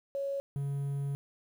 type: tone pair in turn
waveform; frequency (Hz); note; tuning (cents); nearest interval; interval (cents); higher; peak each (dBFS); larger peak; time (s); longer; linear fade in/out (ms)
sine / triangle; 554.4 / 140.25; C#5 / C#3; 0 / +21; 2 octaves; 2379; first; -31 / -29; second; 0.15-0.4 / 0.56-1.15; second; 0
effects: 10-bit

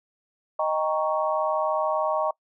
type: chord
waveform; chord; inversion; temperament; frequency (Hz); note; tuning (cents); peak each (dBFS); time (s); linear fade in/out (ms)
sine; Eb dominant seventh; none; equal with one note detuned; 622.3 / 789 / 932.3 / 1108.7; Eb5 / G5 / Bb5 / Db6; 0 / +11 / 0 / 0; -25 / -30 / -29 / -28; 0.59-2.31; 5
effects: noise-tail reverb RT60 0.1 s tail -24 dB re dry

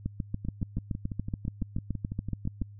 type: two click trains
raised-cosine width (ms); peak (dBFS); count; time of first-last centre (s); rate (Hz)
5; -22 / -18; 14 / 19; 0.45-2.62 / 0.06-2.617; 5.99 / 7.04
effects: added 102 Hz sine -45 dBFS peak until 2.79 s

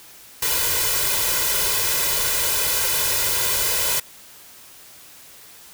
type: noise with comb filter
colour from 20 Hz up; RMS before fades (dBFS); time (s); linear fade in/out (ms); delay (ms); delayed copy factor
white; -21; 0.42-4; 5; 2; +0.9
effects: white hiss -45 dBFS RMS until 5.73 s

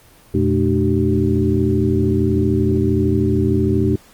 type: tone cluster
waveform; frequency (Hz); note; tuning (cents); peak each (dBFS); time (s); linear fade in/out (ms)
sine; 87.1 / 120.1 / 215.6 / 300.2 / 381.6; F2 / B2 / A3 / D4 / G4; -4 / -48 / -35 / +38 / -47; -20; 0.34-3.96; 5
effects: pink hiss -48 dBFS RMS until 4.13 s + Opus 24 kbps

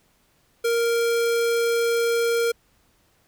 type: tone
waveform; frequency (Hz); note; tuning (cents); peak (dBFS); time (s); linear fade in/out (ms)
square; 466.2; A#4; 0; -20; 0.64-2.52; 10
effects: pink hiss -63 dBFS RMS until 3.27 s

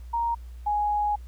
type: tone pair in turn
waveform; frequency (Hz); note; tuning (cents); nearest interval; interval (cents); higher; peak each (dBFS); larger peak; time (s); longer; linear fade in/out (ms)
sine; 934 / 832.1; A#5 / G#5; +3 / +3; major second; 200; first; -23 / -22; second; 0.13-0.35 / 0.66-1.16; second; 10
effects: added 60 Hz sine -38 dBFS peak until 1.27 s + pink hiss -61 dBFS RMS until 1.27 s

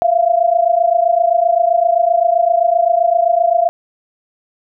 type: tone pair together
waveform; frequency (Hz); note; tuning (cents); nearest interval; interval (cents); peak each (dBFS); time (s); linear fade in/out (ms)
sine; 670.8 / 698.5; E5 / F5; +30 / 0; minor second; 70; -13; 0.02-3.69; 0
effects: none

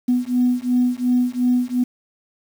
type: beating tone pair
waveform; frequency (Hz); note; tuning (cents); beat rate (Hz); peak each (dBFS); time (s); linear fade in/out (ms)
sine; 246.4 / 249.2; B3 / B3; -4 / +16; 2.8; -18; 0.08-1.84; 10
effects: tanh soft clip ceiling -9 dBFS + 7-bit

